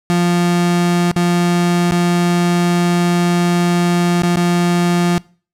35% pulse tone with dropouts, 174.61 Hz, F3, in tune, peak -10 dBFS, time 0.1-5.18 s, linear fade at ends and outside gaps 0 ms, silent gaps 1.114-1.162 / 1.91-1.921 / 4.22-4.234 / 4.358-4.37 s, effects noise-tail reverb RT60 0.4 s tail -23 dB re dry + low-pass 11000 Hz 12 dB/octave

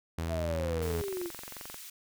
sawtooth tone, 82.41 Hz, E2, in tune, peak -28 dBFS, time 0.18-1.02 s, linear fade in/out 5 ms
sine exponential sweep, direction down, 678 to 334.7 Hz, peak -33 dBFS, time 0.28-1.31 s, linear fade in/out 50 ms
click train, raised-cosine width 0.5 ms, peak -28 dBFS, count 29, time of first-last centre 0.51-1.743 s, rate 22.7 Hz
white high-pass noise, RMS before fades -46 dBFS, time 0.82-1.9 s, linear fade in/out 5 ms, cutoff 1900 Hz, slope 12 dB/octave
effects none

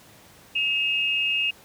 sine tone pair together, 2564 / 2814 Hz, E7 / F7, -49 / +12 cents, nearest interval major second, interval 161 cents, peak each -24 dBFS, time 0.55-1.51 s, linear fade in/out 10 ms, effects pink hiss -51 dBFS RMS until 1.64 s + high-pass 80 Hz 12 dB/octave

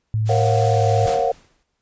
sine tone with pitch glide, 109 to 106.14 Hz, A2 to G#2, -16 to +38 cents, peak -17 dBFS, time 0.14-1.06 s, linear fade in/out 0 ms, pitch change -46 cents, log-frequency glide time 0.71-0.84 s
white high-pass noise, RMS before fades -33 dBFS, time 0.25-1.18 s, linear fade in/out 50 ms, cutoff 140 Hz, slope 48 dB/octave
sine chord, Gb major seventh, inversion first, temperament equal with one note detuned, 466.2 / 543.3 / 698.5 / 740 Hz, Bb4 / Db5 / F5 / Gb5, 0 / -35 / 0 / 0 cents, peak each -22 dBFS, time 0.29-1.32 s, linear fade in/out 5 ms
pink noise with exponential decay, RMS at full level -28 dBFS, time 1.07-1.63 s, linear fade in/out 1 ms, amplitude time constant 120 ms
effects pink hiss -73 dBFS RMS until 1.81 s + resampled to 16000 Hz

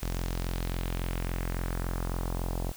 sawtooth tone with low-pass filter sweep, 43.6 Hz, F1, 2 cents flat, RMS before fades -32 dBFS, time 0.02-2.72 s, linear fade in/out 10 ms, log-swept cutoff 7300 to 750 Hz, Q 1.6, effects white hiss -48 dBFS RMS until 2.76 s

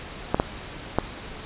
clicks, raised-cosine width 1 ms, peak -5 dBFS, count 3, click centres 0.345 / 0.399 / 0.986 s, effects pink hiss -38 dBFS RMS until 1.45 s + resampled to 8000 Hz

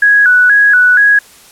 sine tone with vibrato, 1568 Hz, G6, in tune, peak -4 dBFS, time 0.02-1.19 s, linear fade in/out 5 ms, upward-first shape square, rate 2.1 Hz, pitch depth 100 cents each way, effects white hiss -40 dBFS RMS until 1.51 s + low-pass 12000 Hz 12 dB/octave

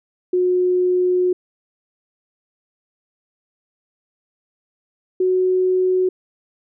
sine tone pair in turn, 362.7 / 369.7 Hz, F#4 / F#4, -34 / -1 cents, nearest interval unison, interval 33 cents, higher second, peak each -14 dBFS, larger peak neither, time 0.33-1.33 / 5.2-6.09 s, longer first, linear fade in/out 5 ms, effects none

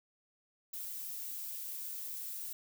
violet noise, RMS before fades -42 dBFS, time 0.73-2.53 s, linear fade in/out 5 ms, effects none

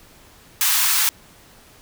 white high-pass noise, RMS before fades -18 dBFS, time 0.61-1.09 s, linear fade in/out 0 ms, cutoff 870 Hz, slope 48 dB/octave, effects pink hiss -49 dBFS RMS until 1.81 s

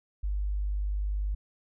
sine tone, 50.1 Hz, G1, 38 cents sharp, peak -27 dBFS, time 0.23-1.35 s, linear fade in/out 10 ms, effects none

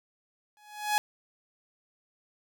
sawtooth tone with exponential growth, 840 Hz, G#5, 19 cents sharp, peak -17 dBFS, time 0.57-0.98 s, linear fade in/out 0 ms, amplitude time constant 89 ms, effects none

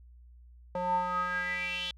square tone with band-pass filter sweep, 179.6 Hz, F3, 49 cents sharp, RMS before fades -32 dBFS, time 0.75-1.91 s, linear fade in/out 2 ms, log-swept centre 690 to 3400 Hz, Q 7.5, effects added 60 Hz sine -51 dBFS peak until 1.97 s

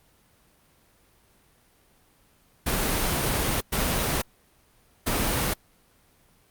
pink noise bursts at uneven times, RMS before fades -25 dBFS, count 3, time 2.66-3.61 / 3.72-4.22 / 5.06-5.54 s, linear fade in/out 10 ms, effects pink hiss -61 dBFS RMS until 6.5 s + Opus 32 kbps

